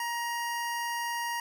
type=tone; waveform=25% pulse; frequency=944 Hz; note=A#5; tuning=22 cents sharp; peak=-27 dBFS; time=0-1.4 s; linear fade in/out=2 ms; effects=none